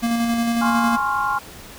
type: tone with tremolo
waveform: square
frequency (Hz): 233.1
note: A#3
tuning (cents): 0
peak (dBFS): -18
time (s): 0.02-0.97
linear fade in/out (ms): 20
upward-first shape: square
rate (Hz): 11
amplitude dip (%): 25
type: chord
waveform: sine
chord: Db major seventh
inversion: second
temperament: equal with one note detuned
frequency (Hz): 830.6 / 1046.5 / 1096.6 / 1396.9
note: Ab5 / C6 / Db6 / F6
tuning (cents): 0 / 0 / -19 / 0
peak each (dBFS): -24 / -24 / -25 / -24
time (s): 0.61-1.39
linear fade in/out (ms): 10
effects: pink hiss -40 dBFS RMS until 1.78 s